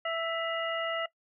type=harmonic tone with a mistuned harmonic; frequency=661 Hz; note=E5; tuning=5 cents sharp; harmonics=1 / 2 / 3 / 4; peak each=-32 / -35 / -37 / -38 dBFS; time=0.05-1.06 s; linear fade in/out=5 ms; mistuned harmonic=4; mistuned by=+130 cents; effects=noise-tail reverb RT60 0.1 s tail -19 dB re dry